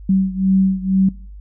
sine beating tone pair, 190.1 / 192.2 Hz, F#3 / G3, +47 / -34 cents, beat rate 2.1 Hz, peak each -15 / -18 dBFS, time 0.09-1.09 s, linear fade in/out 5 ms, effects noise-tail reverb RT60 0.5 s tail -22 dB re dry + added 50 Hz sine -33 dBFS peak until 1.4 s

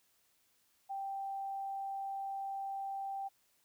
sine tone, 784 Hz, G5, in tune, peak -37 dBFS, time 0.89-3.29 s, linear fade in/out 20 ms, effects white hiss -73 dBFS RMS until 3.64 s

